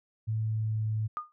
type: tone with pitch glide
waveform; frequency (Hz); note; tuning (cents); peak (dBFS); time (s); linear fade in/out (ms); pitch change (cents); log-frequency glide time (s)
sine; 110 to 108.8; A2 to A2; 0 to -19; -27; 0.27-1.08; 20; -19; 0.38-0.86
type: tone with exponential decay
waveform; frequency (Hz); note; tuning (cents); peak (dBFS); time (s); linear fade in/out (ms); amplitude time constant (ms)
sine; 1221; D#6; -33; -27; 1.17-1.32; 0; 32
effects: none